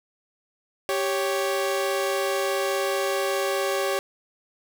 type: tone pair together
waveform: sawtooth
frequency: 391.8 / 555.3 Hz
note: G4 / C#5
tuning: -1 / +3 cents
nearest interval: tritone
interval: 604 cents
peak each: -22 dBFS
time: 0.89-3.99 s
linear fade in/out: 0 ms
effects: none